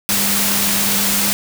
sine tone in noise, 200 Hz, G3, 35 cents sharp, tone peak -24 dBFS, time 0.09-1.33 s, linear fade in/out 0 ms, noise white, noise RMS -17 dBFS, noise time 0.09-1.33 s, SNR -10 dB, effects none

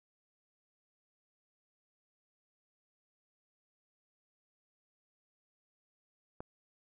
click, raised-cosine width 1 ms, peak -28 dBFS, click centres 6.405 s, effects none

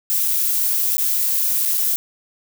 violet noise with dropouts, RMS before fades -19 dBFS, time 0.1-1.96 s, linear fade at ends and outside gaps 0 ms, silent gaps 0.277-0.281 / 0.97-0.981 / 1.652-1.658 / 1.773-1.778 s, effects none

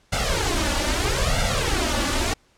pink noise with flanger, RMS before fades -22 dBFS, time 0.12-2.34 s, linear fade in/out 10 ms, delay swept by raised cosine 1.4 to 3.5 ms, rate 0.78 Hz, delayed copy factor +0.8, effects pink hiss -60 dBFS RMS until 2.57 s + low-pass 8000 Hz 12 dB/octave

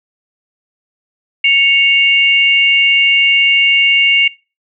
sine tone pair together, 2212 / 2794 Hz, C#7 / F7, -4 / 0 cents, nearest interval major third, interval 404 cents, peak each -10 dBFS, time 1.44-4.28 s, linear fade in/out 5 ms, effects noise-tail reverb RT60 0.3 s tail -22 dB re dry

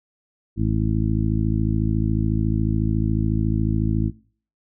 harmonic tone, 54 Hz, A1, 32 cents flat, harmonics 1 / 2 / 3 / 4 / 5 / 6, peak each -24 / -22 / -27 / -25 / -31 / -28 dBFS, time 0.56-4.12 s, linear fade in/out 50 ms, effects noise-tail reverb RT60 0.5 s tail -23 dB re dry

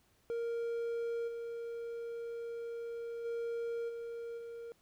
triangle tone with level steps, 466.2 Hz, A#4, in tune, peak -32 / -37 / -33 / -38 / -41 dBFS, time 0.3-4.72 s, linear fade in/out 0 ms, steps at 1.27 / 3.24 / 3.88 / 4.37 s, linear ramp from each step 20 ms, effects pink hiss -71 dBFS RMS until 4.81 s

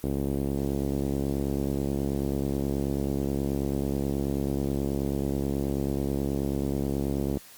5% pulse tone with low-pass filter, 69.3 Hz, C#2, in tune, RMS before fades -28 dBFS, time 0.04-7.38 s, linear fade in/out 0 ms, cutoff 330 Hz, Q 1.1, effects white hiss -50 dBFS RMS until 7.57 s + Opus 32 kbps

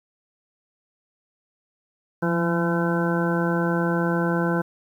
harmonic tone with a mistuned harmonic, 169.5 Hz, E3, 49 cents sharp, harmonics 1 / 2 / 3 / 4 / 5 / 6 / 8 / 9, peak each -23 / -26 / -28 / -34 / -33 / -33 / -34 / -30 dBFS, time 2.22-4.62 s, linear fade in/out 10 ms, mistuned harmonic 1, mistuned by +33 cents, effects 9-bit

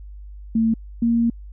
sine tone pair in turn, 225 / 232.8 Hz, A3 / A#3, +39 / -2 cents, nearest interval minor second, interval 59 cents, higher second, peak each -15 dBFS, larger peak neither, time 0.55-0.74 / 1.02-1.3 s, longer second, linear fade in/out 5 ms, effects added 50 Hz sine -35 dBFS peak until 1.52 s

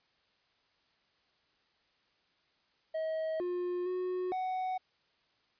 triangle tone with pitch steps, 637 / 356.4 / 365.4 / 745 Hz, D#5 / F4 / F#4 / F#5, +41 / +35 / -22 / +12 cents, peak -30 dBFS, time 2.94-4.78 s, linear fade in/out 10 ms, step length 460 ms, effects white hiss -72 dBFS RMS until 5.59 s + resampled to 11025 Hz

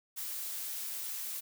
blue noise, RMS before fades -39 dBFS, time 0.16-1.41 s, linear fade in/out 20 ms, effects none

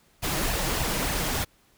pink noise with flanger, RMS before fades -27 dBFS, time 0.22-1.45 s, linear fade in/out 20 ms, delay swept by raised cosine 1.1 to 6.5 ms, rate 3.4 Hz, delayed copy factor +0.6, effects pink hiss -62 dBFS RMS until 1.77 s

